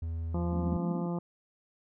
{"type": "tone", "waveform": "triangle", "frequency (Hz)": 82.3, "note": "E2", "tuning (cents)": -2, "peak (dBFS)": -30, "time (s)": [0.02, 0.77], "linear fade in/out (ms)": 5}
{"type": "harmonic tone", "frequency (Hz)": 172.9, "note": "F3", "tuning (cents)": -17, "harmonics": [1, 2, 3, 4, 5, 6, 7], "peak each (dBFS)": [-31, -38, -42, -45, -45, -49, -50], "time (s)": [0.34, 1.19], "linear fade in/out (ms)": 5}
{"type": "band-pass noise", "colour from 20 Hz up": "white", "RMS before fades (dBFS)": -38, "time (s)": [0.52, 1.07], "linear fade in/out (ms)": 10, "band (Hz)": [170, 280], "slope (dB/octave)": 96}
{"effects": []}